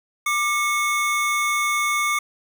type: tone pair together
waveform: square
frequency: 1188.2 / 2193 Hz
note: D6 / C#7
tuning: +20 / -19 cents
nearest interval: major seventh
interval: 1061 cents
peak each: -23 dBFS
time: 0.26-2.19 s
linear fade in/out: 5 ms
effects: none